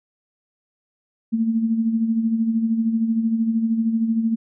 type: tone with tremolo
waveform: sine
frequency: 225.8 Hz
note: A3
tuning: 45 cents sharp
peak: -15 dBFS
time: 1.32-4.36 s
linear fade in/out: 20 ms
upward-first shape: sine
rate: 13 Hz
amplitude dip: 55%
effects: none